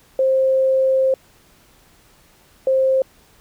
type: tone pair in turn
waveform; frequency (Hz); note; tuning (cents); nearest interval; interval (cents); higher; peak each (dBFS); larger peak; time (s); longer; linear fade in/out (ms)
sine; 528 / 528; C5 / C5; +16 / +16; unison; 0; neither; -13; neither; 0.19-1.14 / 2.67-3.02; first; 2
effects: pink hiss -53 dBFS RMS until 3.4 s